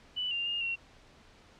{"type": "tone with pitch steps", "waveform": "sine", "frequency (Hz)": [2974, 2791, 2828, 2739], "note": ["F#7", "F7", "F7", "F7"], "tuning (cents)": [8, -2, 21, -34], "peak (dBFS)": -30, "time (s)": [0.16, 0.76], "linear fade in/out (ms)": 20, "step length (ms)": 150, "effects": ["pink hiss -58 dBFS RMS until 1.59 s", "low-pass 5000 Hz 12 dB/octave"]}